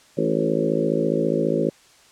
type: harmonic tone with a mistuned harmonic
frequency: 54.7 Hz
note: A1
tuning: 9 cents flat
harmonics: 3 / 4 / 5 / 6 / 7 / 8 / 9 / 10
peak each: -27 / -27 / -27 / -27 / -27 / -27 / -27 / -27 dBFS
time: 0.17-1.7 s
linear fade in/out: 10 ms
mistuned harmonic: 7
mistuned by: -24 cents
effects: white hiss -53 dBFS RMS until 2.11 s + low-pass 8000 Hz 12 dB/octave